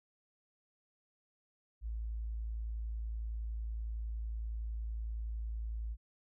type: tone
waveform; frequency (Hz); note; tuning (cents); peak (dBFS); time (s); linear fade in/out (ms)
sine; 55.4; A1; +13; -36; 1.81-5.97; 50
effects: none